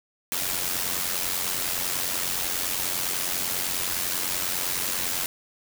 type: noise with amplitude modulation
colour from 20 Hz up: white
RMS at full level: -25 dBFS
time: 0.32-5.26 s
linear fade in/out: 0 ms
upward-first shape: sine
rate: 90 Hz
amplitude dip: 60%
effects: none